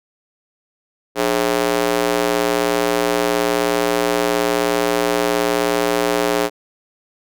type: tone with high-pass filter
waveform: square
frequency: 59.5 Hz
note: A#1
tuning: 36 cents sharp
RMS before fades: -18 dBFS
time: 1.15-6.5 s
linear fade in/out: 50 ms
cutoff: 420 Hz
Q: 1.6
effects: none